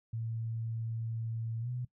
sine tone with pitch glide, 113.6 to 123.88 Hz, A#2 to B2, -44 to +6 cents, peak -34 dBFS, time 0.13-1.85 s, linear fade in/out 5 ms, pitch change +150 cents, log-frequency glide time 1.6-1.69 s, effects noise-tail reverb RT60 0.1 s tail -19 dB re dry

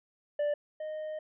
triangle tone pair in turn, 587.3 / 618.4 Hz, D5 / D#5, 0 / -11 cents, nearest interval minor second, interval 89 cents, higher second, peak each -25 / -33 dBFS, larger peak first, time 0.39-0.54 / 0.8-1.19 s, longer second, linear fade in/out 5 ms, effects resampled to 8000 Hz

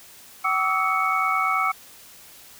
sine tone cluster, 760 / 1145 / 1239 / 1308 / 2225 Hz, F#5 / D6 / D#6 / E6 / C#7, +46 / -44 / -8 / -14 / +6 cents, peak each -28 / -26 / -32 / -23 / -26 dBFS, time 0.44-1.72 s, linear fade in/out 10 ms, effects white hiss -47 dBFS RMS until 2.59 s

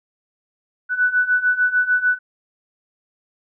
sine beating tone pair, 1485 / 1491.7 Hz, F#6 / F#6, +6 / +14 cents, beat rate 6.7 Hz, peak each -20 / -17 dBFS, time 0.89-2.19 s, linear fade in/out 50 ms, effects none

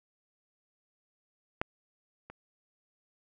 clicks, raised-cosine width 0.5 ms, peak -14 / -30 dBFS, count 2, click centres 1.615 / 2.3 s, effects none

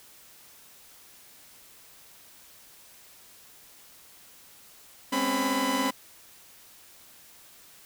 sawtooth tone cluster, 206.3 / 255.1 / 272.6 / 999 Hz, G#3 / C4 / C#4 / B5, -11 / -44 / -29 / +20 cents, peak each -33 / -27 / -25 / -25 dBFS, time 5.12-5.91 s, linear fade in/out 10 ms, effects white hiss -53 dBFS RMS until 7.85 s

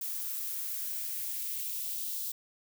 violet noise with high-pass filter sweep, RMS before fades -36 dBFS, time 0.01-2.32 s, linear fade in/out 5 ms, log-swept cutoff 830 to 3900 Hz, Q 1.6, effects none

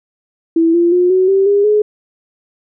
sine tone with pitch steps, 329.6 / 343.4 / 357.8 / 372.8 / 388.4 / 404.6 / 421.6 Hz, E4 / F4 / F4 / F#4 / G4 / G#4 / G#4, 0 / -29 / +42 / +13 / -16 / -45 / +26 cents, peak -8 dBFS, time 0.56-1.82 s, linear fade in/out 5 ms, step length 180 ms, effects none

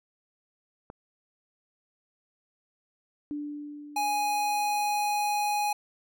click, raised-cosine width 1 ms, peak -27 dBFS, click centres 0.901 s
sine tone with exponential decay, 293.7 Hz, D4, in tune, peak -30 dBFS, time 3.31-5.38 s, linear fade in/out 0 ms, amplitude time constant 450 ms
square tone, 830.6 Hz, G#5, in tune, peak -26 dBFS, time 3.96-5.73 s, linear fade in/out 5 ms
effects none

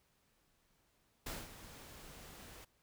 pink noise with ADSR envelope, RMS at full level -42 dBFS, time 1.26-2.65 s, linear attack 7 ms, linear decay 210 ms, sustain -12 dB, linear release 11 ms, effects pink hiss -75 dBFS RMS until 2.82 s

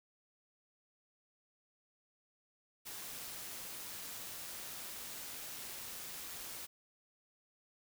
white noise with amplitude modulation, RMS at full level -45 dBFS, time 2.85-6.67 s, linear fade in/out 20 ms, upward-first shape sine, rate 175 Hz, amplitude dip 25%, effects none

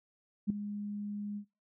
sine tone with ADSR envelope, 205.9 Hz, G#3, 15 cents flat, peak -23 dBFS, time 0.47-1.45 s, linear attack 31 ms, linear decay 3 ms, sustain -13 dB, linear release 82 ms, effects noise-tail reverb RT60 0.3 s tail -23 dB re dry

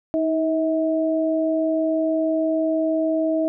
sine tone pair together, 316.7 / 643 Hz, D#4 / E5, +31 / -43 cents, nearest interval octave, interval 1226 cents, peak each -21 dBFS, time 0.14-3.48 s, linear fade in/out 0 ms, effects none

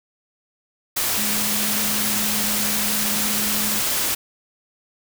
sine tone in noise, 210 Hz, G#3, 19 cents sharp, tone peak -29 dBFS, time 1.17-3.8 s, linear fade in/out 10 ms, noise white, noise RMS -22 dBFS, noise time 0.96-4.15 s, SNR -10 dB, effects none

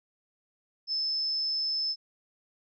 sine tone, 5250 Hz, E8, 8 cents flat, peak -27 dBFS, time 0.87-1.96 s, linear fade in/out 50 ms, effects none

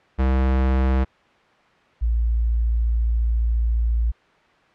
square / sine tone pair in turn, 65.41 / 57.18 Hz, C2 / A#1, 0 / -33 cents, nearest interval major second, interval 233 cents, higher first, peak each -17 dBFS, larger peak neither, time 0.18-1.05 / 2.01-4.12 s, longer second, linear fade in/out 20 ms, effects white hiss -55 dBFS RMS until 4.74 s + low-pass 2000 Hz 12 dB/octave

